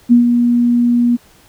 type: tone with ADSR envelope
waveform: sine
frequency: 240 Hz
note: B3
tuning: 49 cents flat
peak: -3 dBFS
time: 0.09-1.17 s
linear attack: 30 ms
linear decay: 120 ms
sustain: -6 dB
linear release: 22 ms
effects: pink hiss -48 dBFS RMS until 1.48 s